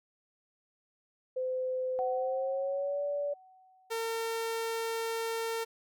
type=tone with pitch glide; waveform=sine; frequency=513 to 575.8 Hz; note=C5 to D5; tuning=-34 to -34 cents; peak=-30 dBFS; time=1.36-3.34 s; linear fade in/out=10 ms; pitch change=+200 cents; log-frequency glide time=2.12-3.03 s
type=tone with exponential decay; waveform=sine; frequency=750 Hz; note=F#5; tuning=23 cents sharp; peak=-31 dBFS; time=1.99-4.43 s; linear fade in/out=0 ms; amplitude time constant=530 ms
type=tone; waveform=sawtooth; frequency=454.7 Hz; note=A#4; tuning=43 cents flat; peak=-28 dBFS; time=3.9-5.65 s; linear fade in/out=20 ms
effects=none